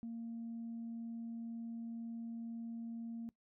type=tone; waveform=sine; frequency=230.5 Hz; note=A#3; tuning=19 cents flat; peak=-40 dBFS; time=0.03-3.29 s; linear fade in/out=0 ms; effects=noise-tail reverb RT60 0.1 s tail -21 dB re dry + tanh soft clip ceiling -38 dBFS